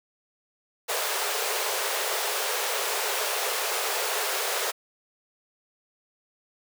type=high-pass noise; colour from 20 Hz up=pink; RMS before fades=-28 dBFS; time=0.88-4.72 s; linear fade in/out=20 ms; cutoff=390 Hz; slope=96 dB/octave; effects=none